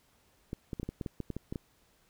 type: clicks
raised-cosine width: 3 ms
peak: -23 dBFS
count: 12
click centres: 0.531 / 0.732 / 0.798 / 0.831 / 0.89 / 1.012 / 1.062 / 1.203 / 1.303 / 1.366 / 1.525 / 1.558 s
effects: pink hiss -68 dBFS RMS until 2.09 s